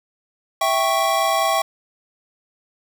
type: chord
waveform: square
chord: C# diminished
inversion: first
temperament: equal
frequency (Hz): 659.3 / 784 / 1108.7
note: E5 / G5 / C#6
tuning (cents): 0 / 0 / 0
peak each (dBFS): -22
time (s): 0.61-1.62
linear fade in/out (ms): 5
effects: 7-bit